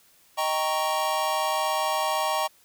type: chord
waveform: square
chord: Eb dominant seventh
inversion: none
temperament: equal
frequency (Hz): 622.3 / 784 / 932.3 / 1108.7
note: Eb5 / G5 / Bb5 / Db6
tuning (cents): 0 / 0 / 0 / 0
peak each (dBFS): -30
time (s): 0.37-2.48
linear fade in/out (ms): 20
effects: white hiss -59 dBFS RMS until 2.64 s